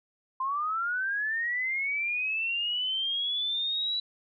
sine linear sweep, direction up, 1031 to 3951 Hz, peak -27 dBFS, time 0.4-4 s, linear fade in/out 5 ms, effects none

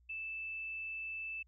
sine tone, 2637 Hz, E7, in tune, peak -39 dBFS, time 0.09-1.43 s, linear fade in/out 10 ms, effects added 60 Hz sine -64 dBFS peak until 1.47 s

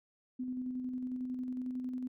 sine tone with tremolo, 253.1 Hz, B3, 43 cents sharp, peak -34 dBFS, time 0.39-2.08 s, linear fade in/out 10 ms, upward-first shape square, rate 11 Hz, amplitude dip 30%, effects none

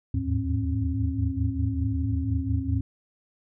sine tone cluster, 76.8 / 82.2 / 104.2 / 108.8 / 268.7 Hz, D#2 / E2 / G#2 / A2 / C4, -22 / -4 / +6 / -19 / +46 cents, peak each -30 dBFS, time 0.14-2.81 s, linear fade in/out 5 ms, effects none

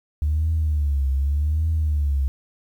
sine tone with vibrato, 73.42 Hz, D2, in tune, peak -17 dBFS, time 0.22-2.28 s, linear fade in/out 0 ms, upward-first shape triangle, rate 0.85 Hz, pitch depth 170 cents each way, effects tanh soft clip ceiling -14 dBFS + 9-bit

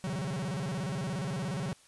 45% pulse tone with vibrato, 158.7 Hz, D#3, 35 cents sharp, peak -32 dBFS, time 0.04-1.73 s, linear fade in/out 0 ms, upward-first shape square, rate 17 Hz, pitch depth 290 cents each way, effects white hiss -60 dBFS RMS until 1.87 s + resampled to 24000 Hz

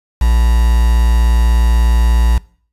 triangle tone with quantisation, 58.27 Hz, A#1, in tune, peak -6 dBFS, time 0.21-2.38 s, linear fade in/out 5 ms, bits 4, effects noise-tail reverb RT60 0.5 s tail -23 dB re dry + resampled to 32000 Hz

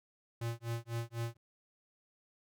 square tone with tremolo, 116.54 Hz, A#2, in tune, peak -34 dBFS, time 0.41-1.37 s, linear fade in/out 5 ms, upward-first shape sine, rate 4 Hz, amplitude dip 100%, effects none

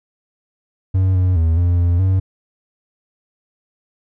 triangle tone with pitch steps, 94.1 / 91.7 / 81.5 / 87.6 / 86.8 / 94.5 Hz, F#2 / F#2 / E2 / F2 / F2 / F#2, +30 / -15 / -19 / +6 / -10 / +37 cents, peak -10 dBFS, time 0.94-2.2 s, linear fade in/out 10 ms, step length 210 ms, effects none

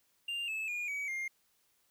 triangle tone with pitch steps, 2794 / 2607 / 2432 / 2269 / 2117 Hz, F7 / E7 / D#7 / C#7 / C7, 0 / -20 / -40 / +40 / +20 cents, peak -33 dBFS, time 0.28-1.28 s, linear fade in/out 5 ms, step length 200 ms, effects white hiss -73 dBFS RMS until 1.9 s

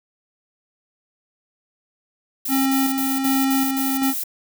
violet noise bursts, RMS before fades -26 dBFS, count 7, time 2.45-4.238 s, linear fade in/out 5 ms, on 210 ms, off 53 ms
square tone with tremolo, 268.7 Hz, C4, 46 cents sharp, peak -18 dBFS, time 2.48-4.14 s, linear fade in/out 50 ms, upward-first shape square, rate 1.3 Hz, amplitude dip 35%
effects none

